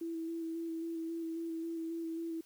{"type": "tone with vibrato", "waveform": "sine", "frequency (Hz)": 329.6, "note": "E4", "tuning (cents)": 0, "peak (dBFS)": -36, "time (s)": [0.01, 2.41], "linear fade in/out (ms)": 5, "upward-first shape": "square", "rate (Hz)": 3.7, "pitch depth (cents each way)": 16, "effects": ["white hiss -65 dBFS RMS until 2.45 s"]}